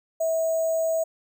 sine tone with sample-and-hold, 650 Hz, E5, 24 cents flat, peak -21 dBFS, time 0.2-1.04 s, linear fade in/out 10 ms, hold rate 7350 Hz, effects none

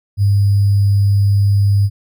sine tone with sample-and-hold, 100.3 Hz, G2, 40 cents sharp, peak -9 dBFS, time 0.17-1.9 s, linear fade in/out 50 ms, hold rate 4900 Hz, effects none

